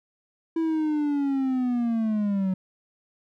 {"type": "linear sweep", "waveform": "triangle", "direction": "down", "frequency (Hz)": [329.6, 185], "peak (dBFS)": -20, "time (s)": [0.56, 2.54], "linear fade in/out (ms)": 5, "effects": []}